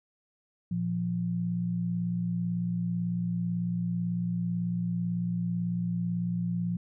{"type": "tone pair together", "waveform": "sine", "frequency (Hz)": [116.54, 174.61], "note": ["A#2", "F3"], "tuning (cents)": [0, 0], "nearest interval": "perfect fifth", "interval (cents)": 700, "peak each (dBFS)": [-34, -28], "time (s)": [0.71, 6.77], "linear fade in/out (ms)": 5, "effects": []}